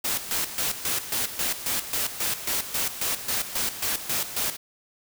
white noise with tremolo, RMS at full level -26 dBFS, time 0.04-4.57 s, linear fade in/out 10 ms, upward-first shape square, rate 3.7 Hz, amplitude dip 70%, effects none

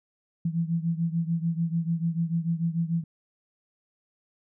sine beating tone pair, 164.81 / 171.61 Hz, E3 / F3, 0 / -30 cents, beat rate 6.8 Hz, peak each -26 / -29 dBFS, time 0.45-3.04 s, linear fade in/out 5 ms, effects none

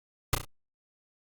pink noise with echo, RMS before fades -23 dBFS, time 0.33-0.35 s, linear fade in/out 2 ms, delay 33 ms, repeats 3, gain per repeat -7 dB, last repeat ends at 0.449 s, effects Opus 48 kbps

